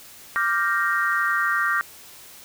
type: chord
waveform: sine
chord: G minor seventh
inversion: second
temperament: equal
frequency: 1174.7 / 1396.9 / 1568 / 1864.7 Hz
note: D6 / F6 / G6 / Bb6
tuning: 0 / 0 / 0 / 0 cents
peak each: -25 dBFS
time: 0.36-1.81 s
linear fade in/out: 0 ms
effects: white hiss -45 dBFS RMS until 2.44 s